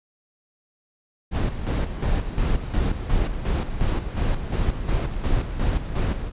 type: noise with tremolo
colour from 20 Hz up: brown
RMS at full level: -21 dBFS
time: 1.31-6.32 s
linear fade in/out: 50 ms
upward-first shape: square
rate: 2.8 Hz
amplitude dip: 60%
effects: resampled to 8000 Hz